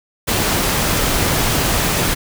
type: noise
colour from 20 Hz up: pink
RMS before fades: -17 dBFS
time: 0.27-2.15 s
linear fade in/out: 20 ms
effects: none